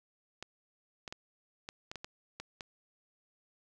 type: clicks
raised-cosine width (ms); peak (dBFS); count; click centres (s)
0.2; -24; 9; 0.426 / 1.078 / 1.125 / 1.689 / 1.915 / 1.957 / 2.045 / 2.4 / 2.608
effects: none